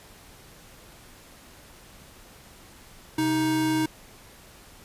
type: tone pair together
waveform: square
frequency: 131.4 / 313.4 Hz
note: C3 / D#4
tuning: +8 / +13 cents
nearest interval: octave + minor third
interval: 1505 cents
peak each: -33 / -23 dBFS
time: 3.18-3.86 s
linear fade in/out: 5 ms
effects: pink hiss -50 dBFS RMS until 4.84 s + resampled to 32000 Hz